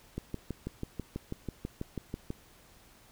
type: click train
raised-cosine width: 3 ms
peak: -22 dBFS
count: 14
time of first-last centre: 0.18-2.304 s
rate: 6.12 Hz
effects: pink hiss -59 dBFS RMS until 3.11 s